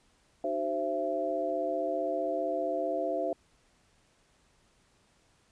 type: tone cluster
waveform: sine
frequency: 306.2 / 381.6 / 524 / 671 Hz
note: D#4 / G4 / C5 / E5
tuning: -28 / -47 / +2 / +31 cents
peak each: -37 / -37 / -34 / -31 dBFS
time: 0.44-3.33 s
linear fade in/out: 2 ms
effects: pink hiss -67 dBFS RMS until 5.51 s + resampled to 22050 Hz